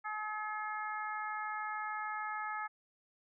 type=harmonic tone; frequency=426.7 Hz; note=G#4; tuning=47 cents sharp; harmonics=2 / 3 / 4 / 5; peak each=-41 / -40 / -43 / -47 dBFS; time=0.04-2.68 s; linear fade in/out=20 ms; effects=none